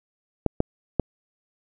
clicks, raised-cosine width 2 ms, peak -6 dBFS, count 3, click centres 0.463 / 0.604 / 0.997 s, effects none

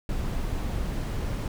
brown noise, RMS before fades -29 dBFS, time 0.09-1.48 s, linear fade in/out 2 ms, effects none

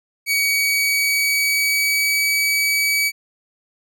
sawtooth tone with pitch glide, 2258 to 2280 Hz, C#7 to C#7, +31 to +48 cents, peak -13 dBFS, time 0.26-3.12 s, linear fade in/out 50 ms, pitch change +17 cents, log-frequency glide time 0.38-2.22 s, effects none

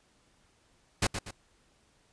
pink noise with echo, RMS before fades -26 dBFS, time 1.02-1.07 s, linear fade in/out 5 ms, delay 120 ms, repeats 2, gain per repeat -8 dB, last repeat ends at 1.31 s, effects pink hiss -67 dBFS RMS until 2.12 s + resampled to 22050 Hz

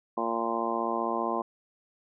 harmonic tone, 115.4 Hz, A#2, 17 cents flat, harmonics 2 / 3 / 4 / 5 / 6 / 7 / 8 / 9, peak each -36 / -34 / -37 / -36 / -35 / -36 / -37 / -32 dBFS, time 0.17-1.42 s, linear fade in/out 5 ms, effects none

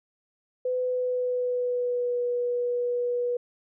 sine tone with pitch glide, 504 to 486.6 Hz, B4 to B4, +35 to -26 cents, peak -24 dBFS, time 0.65-3.37 s, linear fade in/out 5 ms, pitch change -61 cents, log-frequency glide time 0.78-2.21 s, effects none

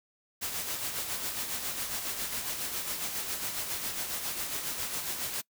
white noise with tremolo, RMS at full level -33 dBFS, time 0.41-5.42 s, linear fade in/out 20 ms, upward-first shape sine, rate 7.3 Hz, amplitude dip 45%, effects noise-tail reverb RT60 0.1 s tail -23 dB re dry

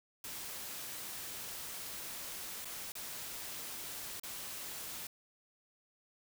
white noise with dropouts, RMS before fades -44 dBFS, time 0.24-5.07 s, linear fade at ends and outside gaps 2 ms, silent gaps 2.647-2.654 / 2.92-2.953 / 4.198-4.234 s, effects none

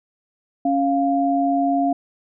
sine tone pair together, 277.2 / 698.5 Hz, C#4 / F5, 0 / 0 cents, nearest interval octave + major third, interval 1600 cents, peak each -19 dBFS, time 0.65-1.93 s, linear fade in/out 5 ms, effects none

